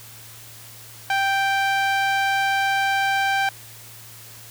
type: tone with band-pass filter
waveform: sawtooth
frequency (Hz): 784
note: G5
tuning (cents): 0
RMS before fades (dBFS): -21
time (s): 1.1-3.49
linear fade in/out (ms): 2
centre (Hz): 1600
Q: 0.84
effects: added 113 Hz sine -47 dBFS peak until 4.5 s + white hiss -43 dBFS RMS until 4.5 s